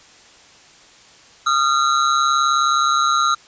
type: ring-modulated tone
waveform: square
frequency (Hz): 1300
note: E6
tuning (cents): -24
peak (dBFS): -12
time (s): 1.46-3.35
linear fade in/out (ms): 10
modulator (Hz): 69.6
effects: white hiss -47 dBFS RMS until 3.47 s + resampled to 16000 Hz